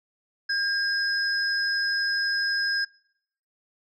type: tone pair together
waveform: sine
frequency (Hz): 1612 / 5096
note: G6 / D#8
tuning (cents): +48 / +41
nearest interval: octave + minor sixth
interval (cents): 1993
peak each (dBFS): -24 / -27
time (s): 0.49-2.85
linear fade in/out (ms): 10
effects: noise-tail reverb RT60 0.7 s tail -24 dB re dry + tanh soft clip ceiling -15 dBFS